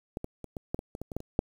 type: clicks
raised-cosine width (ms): 2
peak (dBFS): -20 / -21 / -26 / -22 / -16 / -22 / -25 / -23 / -25 / -18 / -29 / -10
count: 12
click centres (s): 0.171 / 0.244 / 0.443 / 0.568 / 0.745 / 0.791 / 0.951 / 1.016 / 1.118 / 1.166 / 1.204 / 1.391
effects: 8-bit

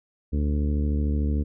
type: harmonic tone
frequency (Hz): 73.42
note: D2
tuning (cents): 0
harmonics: 1 / 2 / 3 / 4 / 5 / 6 / 7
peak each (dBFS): -22 / -33 / -30 / -33 / -44 / -39 / -46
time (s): 0.32-1.44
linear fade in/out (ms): 20
effects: none

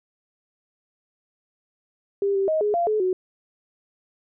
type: tone with pitch steps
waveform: sine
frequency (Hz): 398.8 / 390.2 / 628 / 417.1 / 689 / 428.6 / 369.7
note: G4 / G4 / D#5 / G#4 / F5 / A4 / F#4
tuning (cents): +30 / -8 / +16 / +7 / -24 / -45 / -1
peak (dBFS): -19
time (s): 2.22-3.13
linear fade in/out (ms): 2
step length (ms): 130
effects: none

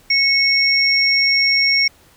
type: tone pair together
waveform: sine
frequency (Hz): 2199 / 5541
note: C#7 / F8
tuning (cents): -14 / -15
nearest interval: octave + major third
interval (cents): 1599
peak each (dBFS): -15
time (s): 0.1-1.88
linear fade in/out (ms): 5
effects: pink hiss -51 dBFS RMS until 2.16 s

